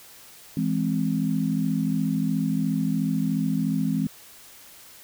sine chord, E augmented, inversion none, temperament equal, 164.81 / 207.7 / 261.6 Hz, E3 / G#3 / B#3, 0 / 0 / 0 cents, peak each -26 dBFS, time 0.57-4.07 s, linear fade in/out 2 ms, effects white hiss -48 dBFS RMS until 5.03 s

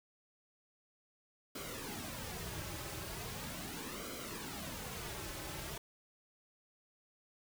pink noise with flanger, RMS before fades -44 dBFS, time 1.55-5.78 s, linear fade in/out 5 ms, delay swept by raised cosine 1.1 to 4.3 ms, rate 0.39 Hz, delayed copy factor -0.65, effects none

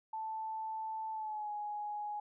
sine tone with pitch glide, 880 to 834.5 Hz, A5 to G#5, 0 to +8 cents, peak -37 dBFS, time 0.13-2.2 s, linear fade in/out 5 ms, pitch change -92 cents, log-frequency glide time 1.12-1.51 s, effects none

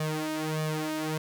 sawtooth tone with flanger, 155.56 Hz, D#3, in tune, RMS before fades -31 dBFS, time 0-1.18 s, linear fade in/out 5 ms, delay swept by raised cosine 1.7 to 3.2 ms, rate 1.6 Hz, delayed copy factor +0.85, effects none

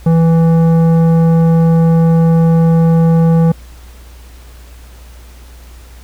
sine tone with tanh clipping, 164.81 Hz, E3, in tune, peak -8 dBFS, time 0.06-3.52 s, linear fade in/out 5 ms, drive 12 dB, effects added 60 Hz sine -33 dBFS peak until 6.03 s + pink hiss -43 dBFS RMS until 6.03 s

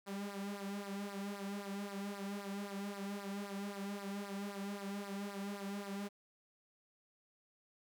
sawtooth tone with flanger, 200 Hz, G3, 35 cents sharp, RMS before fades -43 dBFS, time 0.06-6.09 s, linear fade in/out 20 ms, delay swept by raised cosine 0.3 to 3.3 ms, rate 3.8 Hz, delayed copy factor -0.8, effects none

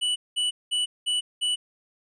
square tone bursts, 2960 Hz, F#7, in tune, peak -23 dBFS, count 5, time 0.01-1.56 s, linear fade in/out 20 ms, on 150 ms, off 200 ms, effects resampled to 22050 Hz

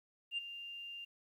sine tone with ADSR envelope, 2794 Hz, F7, in tune, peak -32 dBFS, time 0.31-1.05 s, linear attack 66 ms, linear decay 17 ms, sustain -12 dB, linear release 9 ms, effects tanh soft clip ceiling -30 dBFS + 12-bit

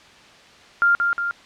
sine tone with echo, 1396.9 Hz, F6, in tune, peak -13 dBFS, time 0.82-0.95 s, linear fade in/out 0 ms, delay 180 ms, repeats 2, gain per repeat -4 dB, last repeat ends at 1.31 s, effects white hiss -47 dBFS RMS until 1.45 s + low-pass 4000 Hz 12 dB/octave

